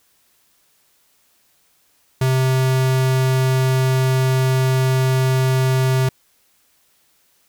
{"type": "tone", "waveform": "square", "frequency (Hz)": 130.6, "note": "C3", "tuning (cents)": -3, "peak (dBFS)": -15, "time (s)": [2.21, 6.09], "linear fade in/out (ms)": 5, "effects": ["white hiss -60 dBFS RMS until 7.48 s"]}